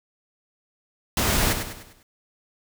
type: noise with echo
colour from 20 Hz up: pink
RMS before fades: -22 dBFS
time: 1.17-1.53 s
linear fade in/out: 2 ms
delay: 100 ms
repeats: 5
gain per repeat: -7 dB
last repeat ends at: 2.03 s
effects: none